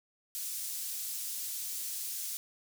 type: high-pass noise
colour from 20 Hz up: pink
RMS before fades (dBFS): -38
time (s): 0.35-2.37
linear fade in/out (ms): 0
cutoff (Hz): 7000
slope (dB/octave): 12
effects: none